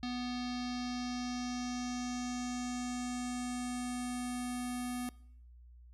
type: tone with low-pass filter sweep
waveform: square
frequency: 246.9 Hz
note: B3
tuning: in tune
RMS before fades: -38 dBFS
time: 0.03-5.09 s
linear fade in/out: 0 ms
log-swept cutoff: 4300 to 11000 Hz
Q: 3.4
effects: noise-tail reverb RT60 0.7 s tail -22 dB re dry + added 60 Hz sine -53 dBFS peak until 5.93 s